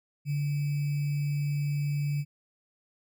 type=tone with sample-and-hold; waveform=sine; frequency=144.8 Hz; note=D3; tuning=24 cents flat; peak=-26 dBFS; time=0.25-2.25 s; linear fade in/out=50 ms; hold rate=2450 Hz; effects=none